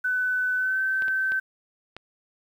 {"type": "tone with pitch glide", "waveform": "sine", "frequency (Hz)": [1503, 1542.6], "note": ["F#6", "G6"], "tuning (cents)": [27, -28], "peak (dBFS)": -22, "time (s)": [0.04, 1.4], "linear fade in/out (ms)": 10, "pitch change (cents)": 45, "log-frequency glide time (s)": [0.56, 0.81]}
{"type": "clicks", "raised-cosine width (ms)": 0.3, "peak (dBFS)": -22, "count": 4, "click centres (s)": [1.022, 1.082, 1.32, 1.966]}
{"effects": ["9-bit"]}